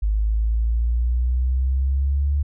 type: exponential sweep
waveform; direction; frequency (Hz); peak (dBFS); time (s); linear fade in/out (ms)
sine; up; 51.5 to 72.6; -17; 0.02-2.43; 10
effects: none